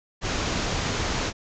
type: low-pass noise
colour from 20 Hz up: pink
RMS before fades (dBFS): -27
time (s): 0.21-1.33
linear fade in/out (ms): 50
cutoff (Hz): 7200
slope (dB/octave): 96
effects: none